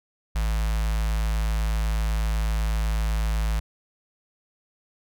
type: tone with notch filter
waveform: square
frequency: 54 Hz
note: A1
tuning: 32 cents flat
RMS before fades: -24 dBFS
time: 0.35-3.6 s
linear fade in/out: 10 ms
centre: 330 Hz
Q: 0.51
effects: none